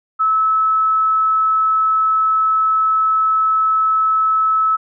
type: tone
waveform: sine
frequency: 1300 Hz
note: E6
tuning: 24 cents flat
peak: -12 dBFS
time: 0.19-4.77 s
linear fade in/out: 20 ms
effects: none